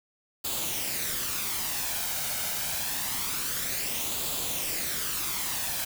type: noise with flanger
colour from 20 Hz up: white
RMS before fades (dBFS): -31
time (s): 0.44-5.85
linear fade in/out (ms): 10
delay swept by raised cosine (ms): 0.26 to 1.36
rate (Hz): 0.26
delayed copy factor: +0.5
effects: none